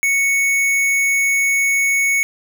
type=tone with hard clipping; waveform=sine; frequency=2217 Hz; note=C#7; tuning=in tune; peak=-15 dBFS; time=0.03-2.23 s; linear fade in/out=0 ms; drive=16 dB; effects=none